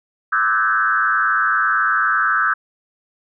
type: tone with frequency modulation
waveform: sine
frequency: 1415 Hz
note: F6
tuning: 22 cents sharp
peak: -14 dBFS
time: 0.32-2.54 s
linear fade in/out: 10 ms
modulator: 112 Hz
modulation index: 2
effects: none